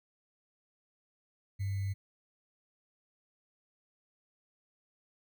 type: tone with sample-and-hold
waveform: sine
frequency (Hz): 98.2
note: G2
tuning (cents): +4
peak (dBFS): -31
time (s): 1.59-1.94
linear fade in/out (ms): 20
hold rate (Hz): 2100
effects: none